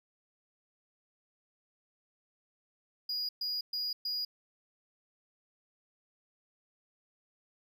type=tone bursts; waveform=triangle; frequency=4889 Hz; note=D#8; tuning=31 cents flat; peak=-31 dBFS; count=4; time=3.09-4.25 s; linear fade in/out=5 ms; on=200 ms; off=120 ms; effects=none